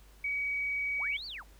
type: tone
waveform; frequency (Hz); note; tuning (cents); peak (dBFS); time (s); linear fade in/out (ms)
sine; 2266; C#7; +37; -30; 0.24-1.17; 5
type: linear two-way sweep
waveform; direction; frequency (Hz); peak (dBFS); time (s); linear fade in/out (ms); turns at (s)
sine; up then down; 392 to 4699 to 535; -39; 0.98-1.44; 50; 1.26
effects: added 50 Hz sine -54 dBFS peak until 1.59 s + pink hiss -62 dBFS RMS until 1.59 s